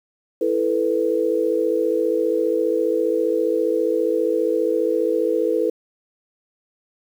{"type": "chord", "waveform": "sine", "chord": "E suspended fourth", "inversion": "none", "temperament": "just", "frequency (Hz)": [329.6, 439.5, 494.4], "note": ["E4", "A4", "B4"], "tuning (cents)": [0, -2, 2], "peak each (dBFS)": [-23, -21, -21], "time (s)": [0.41, 5.7], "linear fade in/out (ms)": 5, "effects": ["8-bit"]}